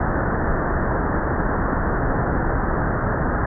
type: low-pass noise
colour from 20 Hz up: pink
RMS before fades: -21 dBFS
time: 0-3.46 s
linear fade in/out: 5 ms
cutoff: 1800 Hz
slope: 96 dB/octave
effects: none